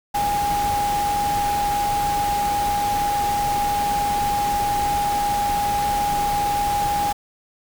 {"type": "tone in noise", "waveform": "sine", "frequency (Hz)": 819, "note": "G#5", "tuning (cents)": -24, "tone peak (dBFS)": -19, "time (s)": [0.14, 7.13], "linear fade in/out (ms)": 10, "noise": "pink", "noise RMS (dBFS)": -29, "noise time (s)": [0.14, 7.13], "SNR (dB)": 7, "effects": []}